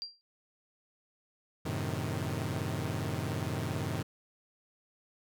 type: tone with exponential decay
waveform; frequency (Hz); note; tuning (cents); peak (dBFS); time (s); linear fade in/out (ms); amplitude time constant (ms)
sine; 4742; D8; +16; -33; 0.02-0.21; 0; 40
type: chord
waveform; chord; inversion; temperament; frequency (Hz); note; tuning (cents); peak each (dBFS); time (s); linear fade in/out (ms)
sawtooth; F# diminished seventh; none; equal; 92.5 / 110 / 130.81 / 155.56; F#2 / A2 / C3 / Eb3; 0 / 0 / 0 / 0; -34; 1.65-4.03; 10
effects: none